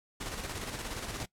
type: noise with tremolo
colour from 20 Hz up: pink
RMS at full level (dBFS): -37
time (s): 0.2-1.26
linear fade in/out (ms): 10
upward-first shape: square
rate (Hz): 17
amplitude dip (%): 40
effects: noise-tail reverb RT60 0.1 s tail -20 dB re dry + low-pass 11000 Hz 12 dB/octave